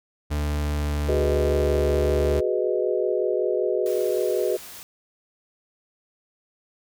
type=tone with pitch glide; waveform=40% pulse; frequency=74 to 73.57 Hz; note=D2 to D2; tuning=+14 to +4 cents; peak=-22 dBFS; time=0.3-2.41 s; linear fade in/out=20 ms; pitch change=-10 cents; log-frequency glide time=0.47-1.02 s
type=chord; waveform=sine; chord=G# minor seventh; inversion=third; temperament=equal; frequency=370 / 415.3 / 493.9 / 622.3 Hz; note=F#4 / G#4 / B4 / D#5; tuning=0 / 0 / 0 / 0 cents; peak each=-25 / -26 / -26 / -28 dBFS; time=1.08-4.57 s; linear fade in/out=10 ms
type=noise; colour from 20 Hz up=white; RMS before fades=-41 dBFS; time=3.86-4.83 s; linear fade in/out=0 ms
effects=none